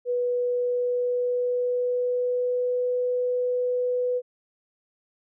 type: tone with pitch glide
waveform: sine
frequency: 490 to 496 Hz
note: B4 to B4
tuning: -14 to +7 cents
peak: -22 dBFS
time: 0.05-4.22 s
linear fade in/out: 50 ms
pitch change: +21 cents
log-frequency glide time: 0.19-2.93 s
effects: none